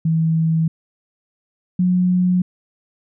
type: tone pair in turn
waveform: sine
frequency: 161.8 / 181.05 Hz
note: E3 / F#3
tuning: -32 / -37 cents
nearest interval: major second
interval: 195 cents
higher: second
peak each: -14 / -13 dBFS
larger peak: second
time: 0.05-0.68 / 1.79-2.42 s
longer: neither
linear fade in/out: 5 ms
effects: none